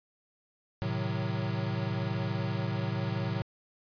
square chord, A diminished seventh, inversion none, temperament equal, 110 / 130.81 / 155.56 / 185 Hz, A2 / C3 / Eb3 / Gb3, 0 / 0 / 0 / 0 cents, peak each -34 / -36 / -39 / -37 dBFS, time 0.82-3.42 s, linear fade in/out 0 ms, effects resampled to 11025 Hz

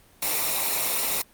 white noise with comb filter, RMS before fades -25 dBFS, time 0.22-1.22 s, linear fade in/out 5 ms, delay 0.63 ms, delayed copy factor -0.55, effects pink hiss -56 dBFS RMS until 1.33 s + Opus 32 kbps

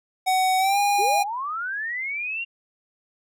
square tone with pitch glide, 750 to 813.2 Hz, F#5 to G#5, +23 to -37 cents, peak -19 dBFS, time 0.26-1.24 s, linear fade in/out 20 ms, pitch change +140 cents, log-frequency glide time 0.58-0.79 s
sine linear sweep, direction up, 349.2 to 2800 Hz, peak -26 dBFS, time 0.98-2.45 s, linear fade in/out 20 ms
effects none

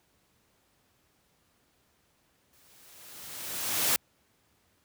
white noise with exponential growth, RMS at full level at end -24 dBFS, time 2.53-3.96 s, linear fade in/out 0 ms, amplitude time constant 310 ms, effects pink hiss -69 dBFS RMS until 4.84 s + high-pass 60 Hz 12 dB/octave

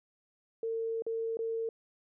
sine tone with dropouts, 453.2 Hz, A#4, 49 cents flat, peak -31 dBFS, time 0.63-1.69 s, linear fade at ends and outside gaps 2 ms, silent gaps 1.022-1.065 / 1.371-1.39 s, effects none

